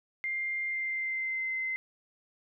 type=tone with pitch glide; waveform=sine; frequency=2100 to 2064 Hz; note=C7 to C7; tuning=+6 to -24 cents; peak=-30 dBFS; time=0.24-1.76 s; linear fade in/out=0 ms; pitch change=-30 cents; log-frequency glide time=0.68-1.56 s; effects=none